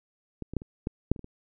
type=clicks; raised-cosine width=3 ms; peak=-22 / -24 / -14 / -28 / -16 / -8 / -28 / -29 / -30 dBFS; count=9; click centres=0.423 / 0.536 / 0.567 / 0.619 / 0.871 / 1.116 / 1.162 / 1.193 / 1.244 s; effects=none